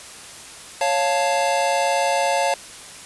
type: chord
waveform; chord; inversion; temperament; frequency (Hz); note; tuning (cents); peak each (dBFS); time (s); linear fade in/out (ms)
square; Db augmented; none; equal; 554.4 / 698.5 / 880; Db5 / F5 / A5; 0 / 0 / 0; -23; 0.81-2.54; 2
effects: white hiss -39 dBFS RMS until 3.05 s + resampled to 24000 Hz